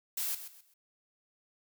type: noise with echo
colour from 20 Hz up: blue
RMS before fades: -34 dBFS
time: 0.17-0.35 s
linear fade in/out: 5 ms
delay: 130 ms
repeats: 3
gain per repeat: -11 dB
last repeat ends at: 0.74 s
effects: none